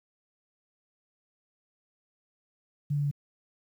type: tone with pitch steps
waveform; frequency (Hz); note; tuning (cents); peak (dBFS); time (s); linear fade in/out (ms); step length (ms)
sine; 145.4 / 144.4 / 143.4; D3 / D3 / D3; -17 / -29 / -41; -25; 2.9-3.113; 10; 71
effects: 10-bit